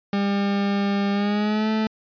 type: tone with pitch glide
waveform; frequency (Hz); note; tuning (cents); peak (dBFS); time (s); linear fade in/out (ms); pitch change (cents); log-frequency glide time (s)
40% pulse; 200.2 to 218.3; G3 to A3; +37 to -13; -19; 0.13-1.87; 2; +150; 1.12-1.7
effects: resampled to 11025 Hz